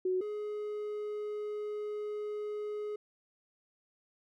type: tone pair in turn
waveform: sine / triangle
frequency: 370 / 419.8 Hz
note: F#4 / G#4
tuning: 0 / +19 cents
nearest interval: major second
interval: 219 cents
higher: second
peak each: -28 / -33 dBFS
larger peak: first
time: 0.05-0.21 / 0.21-2.96 s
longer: second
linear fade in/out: 5 ms
effects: none